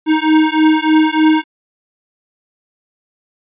square beating tone pair, 311.1 / 314.4 Hz, D#4 / D#4, 0 / +18 cents, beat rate 3.3 Hz, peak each -13 dBFS, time 0.06-1.44 s, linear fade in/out 50 ms, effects resampled to 8000 Hz

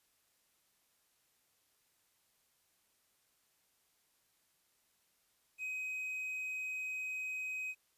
triangle tone with quantisation, 2523 Hz, D#7, 23 cents sharp, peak -36 dBFS, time 5.58-7.75 s, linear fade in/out 50 ms, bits 11, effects white hiss -75 dBFS RMS until 7.97 s + resampled to 32000 Hz

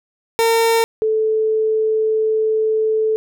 30% pulse / sine tone pair in turn, 456.4 / 437.3 Hz, A#4 / A4, -37 / -11 cents, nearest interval minor second, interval 74 cents, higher first, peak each -10 / -14 dBFS, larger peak first, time 0.39-0.84 / 1.02-3.16 s, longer second, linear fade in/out 0 ms, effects none

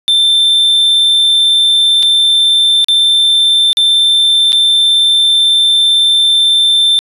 triangle tone with dropouts, 3561 Hz, A7, 20 cents sharp, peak -5 dBFS, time 0.08-6.99 s, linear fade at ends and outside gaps 0 ms, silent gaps 2.026-2.03 / 2.844-2.885 / 3.73-3.771 / 4.521-4.529 s, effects resampled to 32000 Hz

